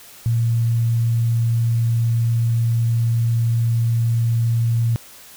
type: tone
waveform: sine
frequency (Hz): 116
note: A#2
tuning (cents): -8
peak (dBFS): -15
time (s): 0.26-4.96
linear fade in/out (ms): 0
effects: white hiss -43 dBFS RMS until 5.36 s